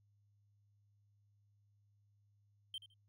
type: tone with echo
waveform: triangle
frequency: 3136 Hz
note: G7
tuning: in tune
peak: -40 dBFS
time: 2.74-2.78 s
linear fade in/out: 2 ms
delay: 80 ms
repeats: 2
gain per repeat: -13 dB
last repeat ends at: 2.94 s
effects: added 102 Hz sine -70 dBFS peak until 3.08 s